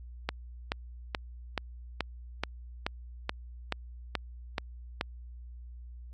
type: click train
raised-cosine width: 0.3 ms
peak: -13 dBFS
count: 12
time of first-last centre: 0.29-5.011 s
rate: 2.33 Hz
effects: added 60 Hz sine -43 dBFS peak until 6.13 s + AAC 32 kbps